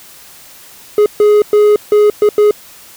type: tone bursts at uneven times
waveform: triangle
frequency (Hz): 418.4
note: G#4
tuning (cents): +13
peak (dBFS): -3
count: 6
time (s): 0.98-1.06 / 1.2-1.42 / 1.53-1.76 / 1.92-2.1 / 2.22-2.29 / 2.38-2.51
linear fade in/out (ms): 2
effects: white hiss -38 dBFS RMS until 2.96 s